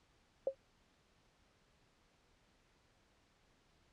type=tone with exponential decay; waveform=sine; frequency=538 Hz; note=C5; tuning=48 cents sharp; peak=-27 dBFS; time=0.47-0.55 s; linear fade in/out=2 ms; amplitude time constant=17 ms; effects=pink hiss -72 dBFS RMS until 3.92 s + low-pass 6000 Hz 12 dB/octave